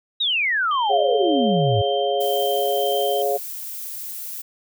sine exponential sweep, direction down, 3900 to 97.5 Hz, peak -18 dBFS, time 0.2-1.82 s, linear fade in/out 10 ms
sine tone with tremolo, 3136 Hz, G7, in tune, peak -28 dBFS, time 0.71-3.22 s, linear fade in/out 2 ms, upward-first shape sine, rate 1.9 Hz, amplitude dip 30%
sine chord, Db major, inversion second, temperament equal with one note detuned, 415.3 / 554.4 / 702.5 Hz, Ab4 / Db5 / F5, 0 / 0 / +10 cents, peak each -23 dBFS, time 0.89-3.38 s, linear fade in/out 20 ms
violet noise, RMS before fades -32 dBFS, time 2.2-4.42 s, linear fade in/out 10 ms
effects none

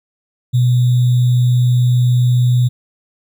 sine tone with sample-and-hold, 123.47 Hz, B2, in tune, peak -9 dBFS, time 0.53-2.69 s, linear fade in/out 20 ms, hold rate 3675 Hz, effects none

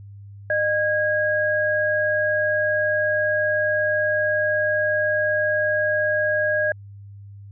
sine tone pair together, 609.4 / 1642 Hz, D#5 / G#6, -36 / -20 cents, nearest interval octave + perfect fourth, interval 1716 cents, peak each -21 dBFS, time 0.5-6.72 s, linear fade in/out 2 ms, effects added 100 Hz sine -38 dBFS peak until 7.51 s

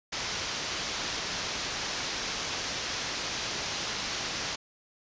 white low-pass noise, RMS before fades -34 dBFS, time 0.12-4.56 s, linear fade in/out 10 ms, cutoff 6400 Hz, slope 48 dB/octave, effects resampled to 16000 Hz

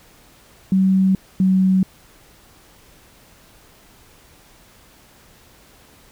sine tone pair in turn, 190 / 188.25 Hz, F#3 / F#3, +46 / +30 cents, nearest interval unison, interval 16 cents, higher first, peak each -12 / -12 dBFS, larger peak neither, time 0.72-1.15 / 1.4-1.83 s, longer neither, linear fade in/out 2 ms, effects pink hiss -50 dBFS RMS until 6.11 s

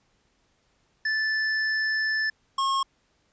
square tone pair in turn, 1752 / 1083 Hz, A6 / C#6, -8 / -41 cents, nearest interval minor sixth, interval 833 cents, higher first, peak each -24 / -23 dBFS, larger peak second, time 1.05-2.3 / 2.58-2.83 s, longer first, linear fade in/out 5 ms, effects pink hiss -68 dBFS RMS until 3.32 s + resampled to 16000 Hz

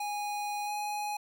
square tone with pitch glide, 825 to 832.7 Hz, G#5 to G#5, -12 to +4 cents, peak -33 dBFS, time 0-1.17 s, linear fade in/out 5 ms, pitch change +16 cents, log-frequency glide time 0.65-0.7 s, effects none

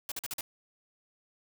white noise bursts, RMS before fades -36 dBFS, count 5, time 0.09-0.41 s, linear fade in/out 2 ms, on 28 ms, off 45 ms, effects none

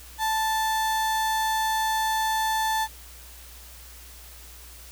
35% pulse tone, 880 Hz, A5, in tune, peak -21 dBFS, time 0.18-2.88 s, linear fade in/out 50 ms, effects added 60 Hz sine -46 dBFS peak until 4.91 s + white hiss -47 dBFS RMS until 4.91 s

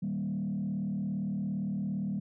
sine tone with frequency modulation, 195.3 Hz, G3, 6 cents flat, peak -29 dBFS, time 0.02-2.2 s, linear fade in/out 10 ms, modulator 37.5 Hz, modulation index 0.99, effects tanh soft clip ceiling -26 dBFS

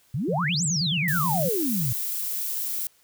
sine exponential two-way sweep, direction up then down, 112.6 to 8200 to 112.6 Hz, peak -24 dBFS, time 0.14-1.93 s, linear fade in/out 5 ms, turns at 0.64 s
sine tone with vibrato, 161.5 Hz, E3, 35 cents flat, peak -25 dBFS, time 0.28-1.49 s, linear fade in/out 5 ms, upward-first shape square, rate 9.4 Hz, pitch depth 160 cents each way
violet noise, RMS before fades -29 dBFS, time 1.08-2.87 s, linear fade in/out 2 ms
effects white hiss -61 dBFS RMS until 3.03 s

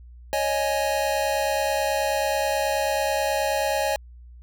square chord, C# suspended second, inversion none, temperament just, 554.4 / 623.7 / 831.5 Hz, C#5 / D#5 / G#5, 0 / +4 / +2 cents, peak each -27 dBFS, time 0.33-3.96 s, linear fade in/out 0 ms, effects added 60 Hz sine -42 dBFS peak until 4.42 s

